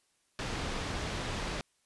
pink low-pass noise, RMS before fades -36 dBFS, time 0.39-1.61 s, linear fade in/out 0 ms, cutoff 5200 Hz, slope 12 dB/octave, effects white hiss -73 dBFS RMS until 1.85 s + resampled to 24000 Hz

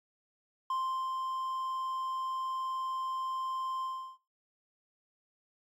triangle tone with ADSR envelope, 1046.5 Hz, C6, in tune, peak -28 dBFS, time 0.7-4.18 s, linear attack 3 ms, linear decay 390 ms, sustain -3 dB, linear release 350 ms, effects noise-tail reverb RT60 0.4 s tail -22 dB re dry + AAC 64 kbps

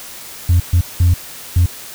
sine tone bursts at uneven times, 87.31 Hz, F2, in tune, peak -6 dBFS, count 4, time 0.49-0.6 / 0.73-0.81 / 1-1.14 / 1.56-1.66 s, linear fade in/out 5 ms, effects tanh soft clip ceiling -6 dBFS + white hiss -33 dBFS RMS until 1.94 s

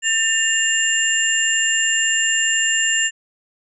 sine tone cluster, 1792 / 2803 / 7270 Hz, A6 / F7 / A#8, +31 / +6 / -44 cents, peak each -20 dBFS, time 0.02-3.11 s, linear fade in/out 50 ms, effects none

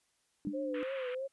sine tone, 297 Hz, D4, 20 cents sharp, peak -37 dBFS, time 0.45-0.83 s, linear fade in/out 0 ms
sine tone with exponential decay, 203.2 Hz, G#3, 38 cents flat, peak -29 dBFS, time 0.47-0.56 s, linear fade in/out 2 ms, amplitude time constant 19 ms
sine tone with vibrato, 519 Hz, C5, 14 cents flat, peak -35 dBFS, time 0.53-1.28 s, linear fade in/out 20 ms, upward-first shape triangle, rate 3.1 Hz, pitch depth 93 cents each way
pink band-pass noise, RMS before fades -47 dBFS, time 0.74-1.15 s, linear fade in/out 5 ms, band 1100 to 3100 Hz, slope 48 dB/octave
effects white hiss -75 dBFS RMS until 1.32 s + resampled to 24000 Hz

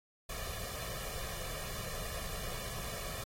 pink noise with comb filter, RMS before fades -41 dBFS, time 0.29-3.24 s, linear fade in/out 5 ms, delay 1.7 ms, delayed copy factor +0.75, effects AAC 48 kbps

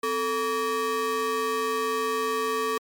square ring-modulated tone, 350.6 Hz, F4, 7 cents sharp, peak -22 dBFS, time 0.03-2.78 s, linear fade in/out 5 ms, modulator 793 Hz, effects MP3 96 kbps

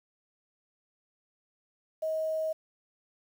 sine tone with quantisation, 633 Hz, D#5, 30 cents sharp, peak -28 dBFS, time 2.02-2.53 s, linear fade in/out 10 ms, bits 9, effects none

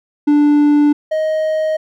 triangle tone pair in turn, 293.7 / 626.3 Hz, D4 / D#5, 0 / +11 cents, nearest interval octave + minor second, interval 1311 cents, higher second, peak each -6 / -12 dBFS, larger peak first, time 0.27-0.93 / 1.11-1.77 s, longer neither, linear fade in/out 10 ms, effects none

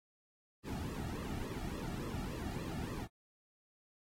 brown noise with flanger, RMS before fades -41 dBFS, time 0.63-3.08 s, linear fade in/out 50 ms, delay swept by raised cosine 1.3 to 1.99 ms, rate 3.5 Hz, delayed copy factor -0.9, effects AAC 48 kbps

